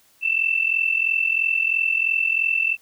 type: tone pair together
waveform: sine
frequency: 2641 / 2684 Hz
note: E7 / E7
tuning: +3 / +31 cents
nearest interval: unison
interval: 28 cents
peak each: -21 dBFS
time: 0.21-2.77 s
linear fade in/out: 50 ms
effects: white hiss -58 dBFS RMS until 2.81 s